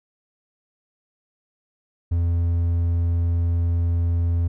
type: tone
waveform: triangle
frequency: 85.2 Hz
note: F2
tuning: 42 cents flat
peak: -16 dBFS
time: 2.11-4.48 s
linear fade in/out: 10 ms
effects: none